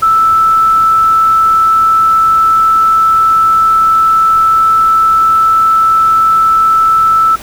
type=tone; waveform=sine; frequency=1318.5 Hz; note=E6; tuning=in tune; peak=-5 dBFS; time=0.02-7.36 s; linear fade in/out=10 ms; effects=pink hiss -30 dBFS RMS until 7.42 s